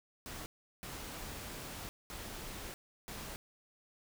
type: noise bursts at uneven times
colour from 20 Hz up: pink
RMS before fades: -45 dBFS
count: 4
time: 0.26-0.46 / 0.83-1.89 / 2.1-2.74 / 3.08-3.36 s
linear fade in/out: 0 ms
effects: none